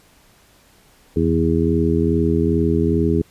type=harmonic tone with a mistuned harmonic; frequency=82.41 Hz; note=E2; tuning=in tune; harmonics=1 / 2 / 3 / 4 / 5; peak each=-21 / -21 / -21 / -21 / -21 dBFS; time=1.16-3.22 s; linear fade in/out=5 ms; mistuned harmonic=1; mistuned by=+52 cents; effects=pink hiss -53 dBFS RMS until 3.3 s + resampled to 32000 Hz